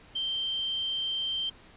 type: tone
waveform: sine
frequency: 3136 Hz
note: G7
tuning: in tune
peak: -28 dBFS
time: 0.15-1.5 s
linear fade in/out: 10 ms
effects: pink hiss -54 dBFS RMS until 1.76 s + resampled to 8000 Hz